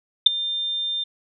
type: tone with ADSR envelope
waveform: sine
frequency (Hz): 3600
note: A7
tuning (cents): +39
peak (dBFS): -4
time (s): 0.26-1.04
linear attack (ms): 7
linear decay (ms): 9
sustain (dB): -19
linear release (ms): 9
effects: none